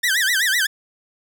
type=tone with vibrato; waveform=sawtooth; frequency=1742 Hz; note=A6; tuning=18 cents flat; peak=-13 dBFS; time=0.03-0.67 s; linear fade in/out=10 ms; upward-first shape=sine; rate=7.9 Hz; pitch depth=230 cents each way; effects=none